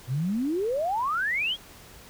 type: exponential sweep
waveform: sine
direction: up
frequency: 117.5 to 3397 Hz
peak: -24 dBFS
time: 0.07-1.57 s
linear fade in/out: 50 ms
effects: pink hiss -49 dBFS RMS until 2.09 s